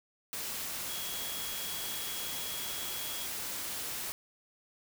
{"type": "tone in noise", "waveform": "sine", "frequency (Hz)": 3322, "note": "G#7", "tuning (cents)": 0, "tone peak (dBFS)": -43, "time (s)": [0.89, 3.26], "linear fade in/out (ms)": 0, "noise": "white", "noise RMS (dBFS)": -38, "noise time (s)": [0.33, 4.12], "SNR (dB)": -8, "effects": []}